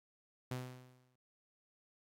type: tone with exponential decay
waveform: sawtooth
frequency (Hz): 126.7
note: B2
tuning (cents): +45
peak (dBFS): -33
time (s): 0.51-1.16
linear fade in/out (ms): 5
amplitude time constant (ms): 140
effects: AAC 48 kbps